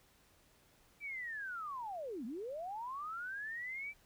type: linear two-way sweep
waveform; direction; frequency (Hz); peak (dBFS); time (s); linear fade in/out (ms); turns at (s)
sine; down then up; 2349 to 208.3 to 2349; -40; 1-3.94; 50; 2.25
effects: pink hiss -68 dBFS RMS until 4.05 s